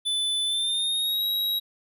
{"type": "tone with pitch glide", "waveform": "square", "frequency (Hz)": [3500, 3839], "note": ["A7", "B7"], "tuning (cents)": [-10, -50], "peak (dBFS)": -24, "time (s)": [0.05, 1.6], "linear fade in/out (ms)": 20, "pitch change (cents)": 160, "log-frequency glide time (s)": [0.45, 1.24], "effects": []}